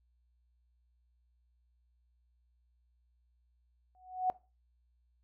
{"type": "tone with exponential growth", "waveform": "sine", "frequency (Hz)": 740, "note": "F#5", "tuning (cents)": 0, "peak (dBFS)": -24, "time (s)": [3.95, 4.3], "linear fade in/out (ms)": 0, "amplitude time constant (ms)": 74, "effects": ["noise-tail reverb RT60 0.3 s tail -20 dB re dry", "added 60 Hz sine -69 dBFS peak until 5.23 s"]}